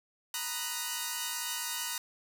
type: chord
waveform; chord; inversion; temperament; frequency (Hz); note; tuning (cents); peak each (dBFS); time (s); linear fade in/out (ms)
5% pulse; B major seventh; third; equal; 932.3 / 987.8 / 1244.5 / 1480; A#5 / B5 / D#6 / F#6; 0 / 0 / 0 / 0; -26 / -28 / -30 / -27; 0.34-1.98; 2
effects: none